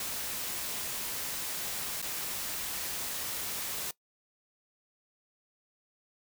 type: noise with dropouts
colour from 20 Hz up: white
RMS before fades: -36 dBFS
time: 0-3.91 s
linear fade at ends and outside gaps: 2 ms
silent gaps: 2.017-2.025 s
effects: noise-tail reverb RT60 0.1 s tail -20 dB re dry